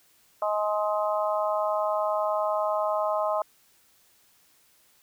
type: harmonic tone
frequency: 210 Hz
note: G#3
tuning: 19 cents sharp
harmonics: 3 / 4 / 5 / 6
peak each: -26 / -31 / -30 / -33 dBFS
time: 0.42-3.42 s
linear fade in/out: 2 ms
effects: white hiss -62 dBFS RMS until 5.02 s